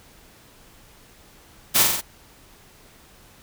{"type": "noise with echo", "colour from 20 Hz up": "white", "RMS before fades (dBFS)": -17, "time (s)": [1.74, 1.84], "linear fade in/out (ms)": 20, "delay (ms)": 44, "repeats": 4, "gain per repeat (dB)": -3, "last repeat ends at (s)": 2.016, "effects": ["pink hiss -51 dBFS RMS until 3.42 s"]}